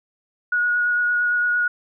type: tone with vibrato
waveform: sine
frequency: 1452 Hz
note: F#6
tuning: 33 cents flat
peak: -17 dBFS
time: 0.52-1.68 s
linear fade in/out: 5 ms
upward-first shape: sine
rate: 8.8 Hz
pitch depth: 11 cents each way
effects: none